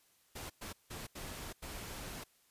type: noise bursts at uneven times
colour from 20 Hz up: pink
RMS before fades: -45 dBFS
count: 5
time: 0.35-0.5 / 0.61-0.73 / 0.9-1.07 / 1.15-1.53 / 1.62-2.24 s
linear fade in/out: 10 ms
effects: white hiss -70 dBFS RMS until 2.5 s + resampled to 32000 Hz